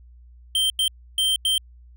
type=tone bursts at uneven times; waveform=square; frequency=3136 Hz; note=G7; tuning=in tune; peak=-19 dBFS; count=4; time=0.55-0.7 / 0.79-0.88 / 1.18-1.36 / 1.45-1.58 s; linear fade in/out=2 ms; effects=added 60 Hz sine -45 dBFS peak until 1.96 s